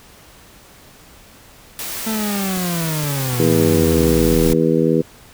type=noise; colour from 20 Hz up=white; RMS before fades=-27 dBFS; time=1.79-4.53 s; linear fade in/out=0 ms
type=linear sweep; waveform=40% pulse; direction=down; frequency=224.3 to 31.05 Hz; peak=-19 dBFS; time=2.06-4.54 s; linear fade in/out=10 ms
type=clicks; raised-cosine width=3 ms; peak=-20 dBFS; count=5; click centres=2.573 / 3.037 / 3.332 / 3.433 / 3.932 s
type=harmonic tone; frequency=81.1 Hz; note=E2; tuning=28 cents flat; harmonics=2 / 3 / 4 / 5 / 6; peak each=-19 / -19 / -19 / -19 / -19 dBFS; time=3.39-5.02 s; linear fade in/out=10 ms
effects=pink hiss -45 dBFS RMS until 5.33 s